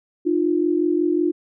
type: tone pair together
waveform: sine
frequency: 305.6 / 351.1 Hz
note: D#4 / F4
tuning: -31 / +9 cents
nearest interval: major second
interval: 240 cents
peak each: -20 / -19 dBFS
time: 0.25-1.32 s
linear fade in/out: 20 ms
effects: none